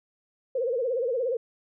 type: tone with vibrato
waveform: sine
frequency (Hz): 493.9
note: B4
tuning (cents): 0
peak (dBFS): -24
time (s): 0.55-1.37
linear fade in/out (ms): 5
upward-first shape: sine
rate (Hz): 17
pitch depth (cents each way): 140
effects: none